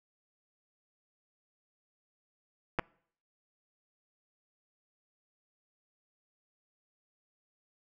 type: clicks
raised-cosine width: 0.5 ms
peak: -14 dBFS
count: 2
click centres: 2.788 / 2.794 s
effects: noise-tail reverb RT60 0.6 s tail -26 dB re dry